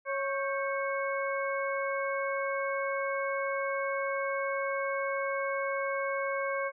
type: harmonic tone with a mistuned harmonic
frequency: 550 Hz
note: C#5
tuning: 14 cents flat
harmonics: 1 / 2 / 3 / 4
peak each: -32 / -35 / -37 / -38 dBFS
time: 0.05-6.72 s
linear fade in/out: 50 ms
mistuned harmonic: 3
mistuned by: -77 cents
effects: none